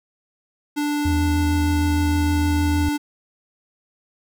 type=tone; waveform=square; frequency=293.7 Hz; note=D4; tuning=in tune; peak=-21 dBFS; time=0.76-2.98 s; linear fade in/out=20 ms
type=tone with vibrato; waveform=triangle; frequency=82.41 Hz; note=E2; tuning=in tune; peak=-17 dBFS; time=1.05-2.89 s; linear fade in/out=5 ms; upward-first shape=sine; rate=6.5 Hz; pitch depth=45 cents each way
effects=none